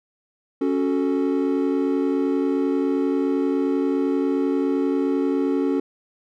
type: chord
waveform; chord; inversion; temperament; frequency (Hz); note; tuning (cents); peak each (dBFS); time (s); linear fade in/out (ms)
triangle; F# minor; second; equal; 277.2 / 370 / 440; C#4 / F#4 / A4; 0 / 0 / 0; -19 / -23 / -24; 0.61-5.8; 5
effects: none